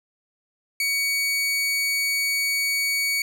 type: tone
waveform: sawtooth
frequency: 2250 Hz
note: C#7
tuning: 25 cents sharp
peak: -18 dBFS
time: 0.8-3.22 s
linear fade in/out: 2 ms
effects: none